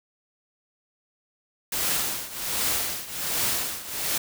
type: noise with tremolo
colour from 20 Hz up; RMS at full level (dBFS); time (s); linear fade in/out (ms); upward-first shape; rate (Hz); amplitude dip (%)
white; -24; 1.72-4.18; 5; triangle; 1.3; 85
effects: none